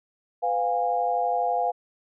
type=tone cluster; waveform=sine; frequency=501 / 705 / 817 Hz; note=B4 / F5 / G#5; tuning=+25 / +16 / -29 cents; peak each=-29 / -24 / -27 dBFS; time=0.42-1.72 s; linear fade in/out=20 ms; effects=none

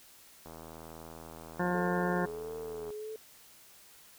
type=click train; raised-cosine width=1 ms; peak=-33 dBFS; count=199; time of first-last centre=0.46-2.904 s; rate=81 Hz
type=harmonic tone; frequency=178.1 Hz; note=F3; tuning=34 cents sharp; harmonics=1 / 2 / 3 / 4 / 5 / 6 / 8 / 9 / 10; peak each=-32 / -35 / -37 / -38 / -39 / -40 / -41 / -42 / -42 dBFS; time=1.59-2.26 s; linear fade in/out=10 ms
type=tone with vibrato; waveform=sine; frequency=433.9 Hz; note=A4; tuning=24 cents flat; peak=-38 dBFS; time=1.74-3.16 s; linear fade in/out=2 ms; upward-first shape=triangle; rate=1.5 Hz; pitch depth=58 cents each way
effects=white hiss -57 dBFS RMS until 4.18 s

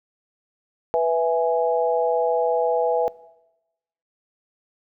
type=chord; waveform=sine; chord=E major; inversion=second; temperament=equal; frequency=493.9 / 659.3 / 830.6 Hz; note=B4 / E5 / G#5; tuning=0 / 0 / 0 cents; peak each=-20 / -22 / -24 dBFS; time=0.94-3.08 s; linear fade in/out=0 ms; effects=noise-tail reverb RT60 1.0 s tail -21 dB re dry

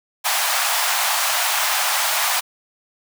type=high-pass noise; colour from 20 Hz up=pink; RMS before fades=-20 dBFS; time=0.24-2.41 s; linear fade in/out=20 ms; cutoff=680 Hz; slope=48 dB/octave; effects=none

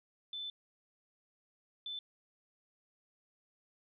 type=tone bursts at uneven times; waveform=sine; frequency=3520 Hz; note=A7; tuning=in tune; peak=-39 dBFS; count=2; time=0.33-0.5 / 1.86-1.99 s; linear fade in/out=2 ms; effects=none

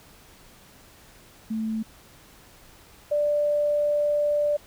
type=tone pair in turn; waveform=sine; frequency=220.6 / 588.9 Hz; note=A3 / D5; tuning=+5 / +5 cents; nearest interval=octave + perfect fourth; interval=1700 cents; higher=second; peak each=-25 / -20 dBFS; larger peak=second; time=1.5-1.83 / 3.11-4.57 s; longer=second; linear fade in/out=10 ms; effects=pink hiss -52 dBFS RMS until 4.66 s

